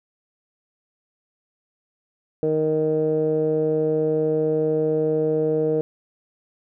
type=tone with low-pass filter; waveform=15% pulse; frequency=155.56 Hz; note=D#3; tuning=in tune; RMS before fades=-21 dBFS; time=2.43-5.81 s; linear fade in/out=0 ms; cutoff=500 Hz; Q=4.9; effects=none